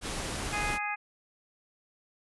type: low-pass noise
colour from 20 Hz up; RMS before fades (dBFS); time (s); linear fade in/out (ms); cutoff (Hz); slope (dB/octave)
pink; -35; 0.01-0.79; 50; 11000; 96
type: harmonic tone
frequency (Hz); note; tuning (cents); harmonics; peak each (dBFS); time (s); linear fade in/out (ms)
415.3; G#4; 0; 2 / 3 / 4 / 5 / 6; -35 / -39 / -38 / -37 / -36; 0.52-0.96; 20
effects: none